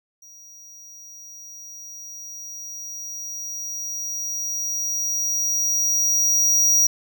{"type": "tone with level ramp", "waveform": "square", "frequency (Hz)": 5750, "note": "F8", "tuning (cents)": 50, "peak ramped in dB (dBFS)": [-44, -14], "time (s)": [0.22, 6.87], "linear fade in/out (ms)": 5, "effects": []}